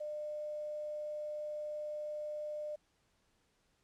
sine tone with quantisation, 601 Hz, D5, 40 cents sharp, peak -38 dBFS, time 0-2.76 s, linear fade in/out 10 ms, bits 11, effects pink hiss -75 dBFS RMS until 3.83 s + low-pass 9000 Hz 12 dB/octave

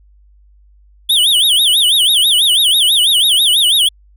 square tone with vibrato, 3322 Hz, G#7, in tune, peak -9 dBFS, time 1.09-3.89 s, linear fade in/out 10 ms, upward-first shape sine, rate 6.1 Hz, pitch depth 230 cents each way, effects added 50 Hz sine -44 dBFS peak until 4.16 s

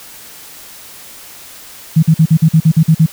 sine tone bursts, 160 Hz, D#3, 49 cents sharp, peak -4 dBFS, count 10, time 1.96-3.063 s, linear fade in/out 10 ms, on 68 ms, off 47 ms, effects white hiss -35 dBFS RMS until 3.12 s

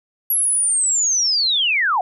sine linear sweep, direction down, 11490 to 685 Hz, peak -15 dBFS, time 0.3-2.01 s, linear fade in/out 2 ms, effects none

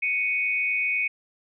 sine tone pair together, 2224 / 2496 Hz, C#7 / D#7, +5 / +5 cents, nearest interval major second, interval 200 cents, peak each -25 dBFS, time 0.02-1.08 s, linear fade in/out 10 ms, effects none

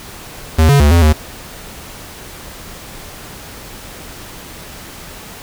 square tone with pitch steps, 79.5 / 141.4 / 73.2 / 85.1 / 76.9 Hz, D#2 / C#3 / D2 / F2 / D#2, +38 / +35 / -5 / -44 / -20 cents, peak -7 dBFS, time 0.58-1.13 s, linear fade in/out 10 ms, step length 110 ms, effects pink hiss -33 dBFS RMS until 5.42 s

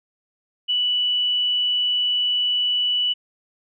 sine tone, 2960 Hz, F#7, in tune, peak -18 dBFS, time 0.68-3.14 s, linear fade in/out 20 ms, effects none

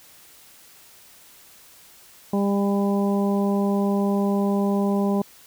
harmonic tone, 200 Hz, G3, 35 cents sharp, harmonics 1 / 2 / 3 / 4 / 5, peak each -20 / -26 / -30 / -32 / -34 dBFS, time 2.33-5.22 s, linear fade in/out 5 ms, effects white hiss -50 dBFS RMS until 5.46 s

